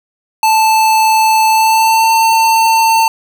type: tone with pitch glide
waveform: square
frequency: 879 to 898.5 Hz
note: A5 to A5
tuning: -2 to +36 cents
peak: -8 dBFS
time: 0.43-3.08 s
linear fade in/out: 2 ms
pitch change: +38 cents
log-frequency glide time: 1.49-2.1 s
effects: none